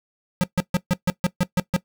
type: tone bursts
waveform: square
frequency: 180 Hz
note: F#3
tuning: 47 cents flat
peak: -17 dBFS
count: 9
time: 0.41-1.764 s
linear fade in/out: 0 ms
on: 26 ms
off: 140 ms
effects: noise-tail reverb RT60 0.1 s tail -18 dB re dry